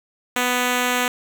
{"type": "tone", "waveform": "5% pulse", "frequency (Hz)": 247.9, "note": "B3", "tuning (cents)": 7, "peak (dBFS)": -7, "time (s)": [0.36, 1.08], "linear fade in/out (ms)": 2, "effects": []}